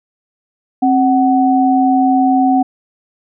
sine tone pair together, 265.6 / 747.3 Hz, C4 / F#5, +26 / +17 cents, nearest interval octave + tritone, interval 1791 cents, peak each -11 / -12 dBFS, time 0.82-2.63 s, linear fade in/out 10 ms, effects none

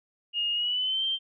sine tone with pitch glide, 2849 to 3143 Hz, F7 to G7, +34 to +4 cents, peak -25 dBFS, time 0.33-1.19 s, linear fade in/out 50 ms, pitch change +170 cents, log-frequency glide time 0.53-1.04 s, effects none

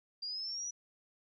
sine linear sweep, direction up, 4735 to 5920 Hz, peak -37 dBFS, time 0.22-0.71 s, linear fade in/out 10 ms, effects none

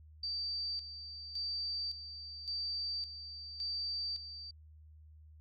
sine tone with tremolo, 4643 Hz, D8, 21 cents flat, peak -35 dBFS, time 0.23-4.51 s, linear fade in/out 5 ms, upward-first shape square, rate 0.89 Hz, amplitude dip 65%, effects added 77 Hz sine -54 dBFS peak until 5.4 s

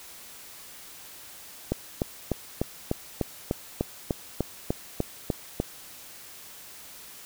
click train, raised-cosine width 2 ms, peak -11 dBFS, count 14, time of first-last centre 1.72-5.601 s, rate 3.35 Hz, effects white hiss -46 dBFS RMS until 7.25 s

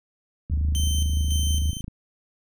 click train, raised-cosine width 5 ms, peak -21 dBFS, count 38, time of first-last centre 0.5-1.881 s, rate 26.8 Hz
sine tone with vibrato, 74.5 Hz, D2, 25 cents sharp, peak -20 dBFS, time 0.51-1.71 s, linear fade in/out 5 ms, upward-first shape triangle, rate 18 Hz, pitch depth 69 cents each way
20% pulse tone with tremolo, 3094 Hz, G7, 23 cents flat, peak -23 dBFS, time 0.75-1.81 s, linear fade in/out 0 ms, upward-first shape square, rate 1.8 Hz, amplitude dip 55%
effects none

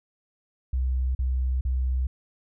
sine tone bursts, 64 Hz, C2, 38 cents flat, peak -22 dBFS, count 3, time 0.73-2.07 s, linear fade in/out 5 ms, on 420 ms, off 40 ms, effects none

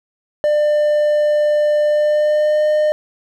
triangle tone with pitch glide, 597 to 607.4 Hz, D5 to D#5, +28 to -42 cents, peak -10 dBFS, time 0.44-2.92 s, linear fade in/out 0 ms, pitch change +30 cents, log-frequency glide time 1.84-2.67 s, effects none

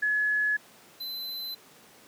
sine / square tone pair in turn, 1700 / 4043 Hz, G#6 / B7, +40 / +40 cents, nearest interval octave + minor third, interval 1500 cents, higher second, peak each -23 / -34 dBFS, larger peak first, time 0.02-0.57 / 1-1.55 s, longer neither, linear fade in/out 10 ms, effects pink hiss -54 dBFS RMS until 2.07 s + high-pass 200 Hz 12 dB/octave

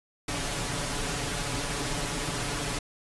pink noise with comb filter, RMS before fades -31 dBFS, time 0.28-2.79 s, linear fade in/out 5 ms, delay 7 ms, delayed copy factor +0.75, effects resampled to 24000 Hz

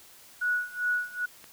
sine tone with tremolo, 1466 Hz, F#6, 16 cents flat, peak -23 dBFS, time 0.41-1.26 s, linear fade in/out 10 ms, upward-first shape sine, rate 2.5 Hz, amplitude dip 90%
click, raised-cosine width 0.3 ms, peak -31 dBFS, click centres 1.442 s
effects white hiss -53 dBFS RMS until 1.52 s

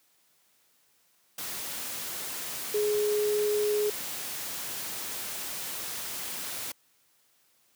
sine tone in noise, 418.9 Hz, G#4, 15 cents sharp, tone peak -24 dBFS, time 2.74-3.9 s, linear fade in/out 5 ms, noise white, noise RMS -36 dBFS, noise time 1.38-6.72 s, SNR +9 dB, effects white hiss -67 dBFS RMS until 7.75 s + high-pass 100 Hz 12 dB/octave

